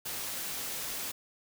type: noise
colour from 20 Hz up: white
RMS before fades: -37 dBFS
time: 0.05-1.12 s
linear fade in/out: 10 ms
effects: none